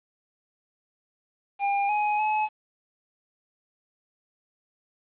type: tone with pitch steps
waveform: square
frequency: 802 / 838 / 856 Hz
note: G5 / G#5 / A5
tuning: +39 / +15 / -48 cents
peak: -23 dBFS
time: 1.59-2.49 s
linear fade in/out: 50 ms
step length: 300 ms
effects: resampled to 8000 Hz + 9-bit